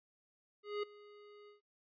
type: tone with ADSR envelope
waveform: square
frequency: 414.4 Hz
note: G#4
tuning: 4 cents flat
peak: -35 dBFS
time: 0.63-1.61 s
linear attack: 200 ms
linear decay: 7 ms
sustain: -21 dB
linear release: 130 ms
effects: noise-tail reverb RT60 0.1 s tail -22 dB re dry + resampled to 11025 Hz